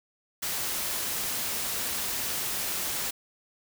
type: noise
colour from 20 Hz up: white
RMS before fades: -31 dBFS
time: 0.42-3.11 s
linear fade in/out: 10 ms
effects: none